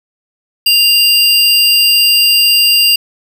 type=tone pair together; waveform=square; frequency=2794 / 4788 Hz; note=F7 / D8; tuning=0 / +33 cents; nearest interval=major sixth; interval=933 cents; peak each=-10 dBFS; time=0.66-2.96 s; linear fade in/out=5 ms; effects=none